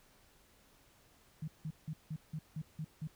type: tone bursts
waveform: sine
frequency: 155.8 Hz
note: D#3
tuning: 3 cents sharp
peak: -37 dBFS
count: 8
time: 1.42-3.074 s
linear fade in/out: 5 ms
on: 58 ms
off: 170 ms
effects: pink hiss -66 dBFS RMS until 3.15 s